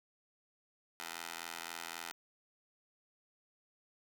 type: tone with high-pass filter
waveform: 15% pulse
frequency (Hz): 83.8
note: E2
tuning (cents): +29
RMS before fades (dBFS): -45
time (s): 1-2.12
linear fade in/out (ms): 0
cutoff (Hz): 1100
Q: 0.62
effects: none